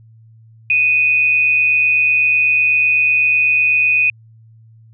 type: tone pair together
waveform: sine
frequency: 2489 / 2637 Hz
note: D#7 / E7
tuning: 0 / 0 cents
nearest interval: minor second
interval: 100 cents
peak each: -11 / -21 dBFS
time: 0.7-4.1 s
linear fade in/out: 2 ms
effects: added 112 Hz sine -42 dBFS peak until 4.93 s